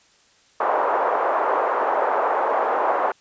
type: band-pass noise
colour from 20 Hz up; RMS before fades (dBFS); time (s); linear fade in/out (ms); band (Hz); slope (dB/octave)
white; -21; 0.6-3.12; 5; 460 to 1100; 24
effects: white hiss -57 dBFS RMS until 3.2 s + resampled to 16000 Hz